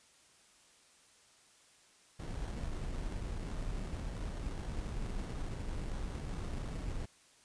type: noise with sample-and-hold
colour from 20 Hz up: brown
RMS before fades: -39 dBFS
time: 2.19-7.06 s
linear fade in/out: 10 ms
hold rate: 2450 Hz
effects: white hiss -64 dBFS RMS until 7.44 s + resampled to 22050 Hz